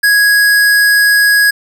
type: tone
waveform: square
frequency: 1661.2 Hz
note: G#6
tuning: in tune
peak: -7 dBFS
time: 0.03-1.51 s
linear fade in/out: 10 ms
effects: none